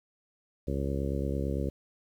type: harmonic tone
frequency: 68.9 Hz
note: C#2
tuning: 10 cents flat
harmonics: 1 / 2 / 3 / 4 / 5 / 6 / 7 / 8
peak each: -32 / -35 / -37 / -38 / -39 / -40 / -40 / -41 dBFS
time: 0.67-1.7 s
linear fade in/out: 10 ms
effects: 10-bit